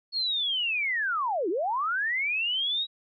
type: linear two-way sweep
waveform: sine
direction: down then up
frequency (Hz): 4379 to 311.1 to 3868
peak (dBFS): -25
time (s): 0.12-2.87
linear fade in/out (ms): 50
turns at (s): 1.49
effects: none